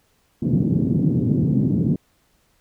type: band-pass noise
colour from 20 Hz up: pink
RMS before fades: -19 dBFS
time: 0.42-1.96 s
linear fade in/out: 5 ms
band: 130 to 280 Hz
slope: 24 dB/octave
effects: pink hiss -63 dBFS RMS until 2.6 s